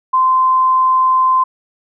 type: tone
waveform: sine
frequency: 1036 Hz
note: C6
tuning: 17 cents flat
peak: -9 dBFS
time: 0.13-1.44 s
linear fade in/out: 10 ms
effects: none